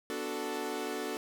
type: chord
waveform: sawtooth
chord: B minor seventh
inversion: none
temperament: equal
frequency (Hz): 246.9 / 293.7 / 370 / 440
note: B3 / D4 / F#4 / A4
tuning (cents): 0 / 0 / 0 / 0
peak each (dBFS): -39 / -36 / -36 / -34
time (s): 0.1-1.17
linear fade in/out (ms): 0
effects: none